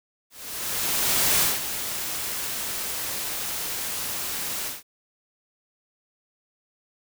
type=noise with ADSR envelope; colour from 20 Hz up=white; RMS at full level=-20 dBFS; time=0.3-4.83 s; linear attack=1100 ms; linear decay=190 ms; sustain=-10 dB; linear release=170 ms; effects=none